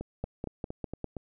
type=two click trains; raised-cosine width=2 ms; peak=-23 / -20 dBFS; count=6 / 5; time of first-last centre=0.01-1.167 / 0.24-1.043 s; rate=4.32 / 4.98 Hz; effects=none